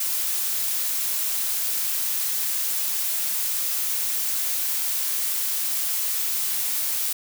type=noise; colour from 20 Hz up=blue; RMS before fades=-25 dBFS; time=0-7.13 s; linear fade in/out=5 ms; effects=none